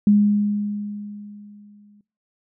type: tone with exponential decay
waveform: sine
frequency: 206.4 Hz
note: G#3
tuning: 10 cents flat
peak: -10 dBFS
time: 0.07-2.01 s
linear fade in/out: 2 ms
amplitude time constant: 420 ms
effects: noise-tail reverb RT60 0.4 s tail -22 dB re dry